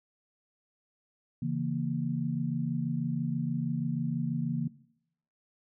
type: chord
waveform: sine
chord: A# diminished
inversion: first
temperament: equal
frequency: 138.59 / 164.81 / 233.1 Hz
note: C#3 / E3 / A#3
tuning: 0 / 0 / 0 cents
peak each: -33 dBFS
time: 1.42-4.68 s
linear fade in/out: 5 ms
effects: noise-tail reverb RT60 0.7 s tail -18 dB re dry